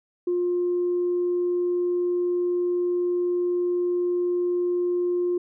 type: tone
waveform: sine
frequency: 354 Hz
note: F4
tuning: 23 cents sharp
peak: -20 dBFS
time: 0.27-5.38 s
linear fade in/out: 5 ms
effects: tanh soft clip ceiling -17 dBFS